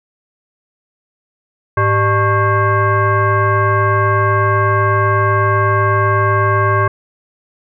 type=tone with frequency modulation; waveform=sine; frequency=602 Hz; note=D5; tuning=43 cents sharp; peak=-10 dBFS; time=1.77-6.88 s; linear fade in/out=5 ms; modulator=496 Hz; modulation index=1.9; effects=none